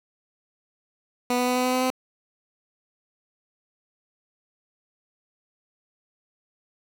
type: tone with pitch steps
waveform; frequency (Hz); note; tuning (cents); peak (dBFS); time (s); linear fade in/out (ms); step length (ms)
15% pulse; 246.5 / 248.2 / 249.9 / 251.7 / 253.4 / 255.2 / 257; B3 / B3 / B3 / B3 / B3 / C4 / C4; -3 / +9 / +21 / +33 / +45 / -43 / -31; -15; 1.3-1.902; 2; 86
effects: none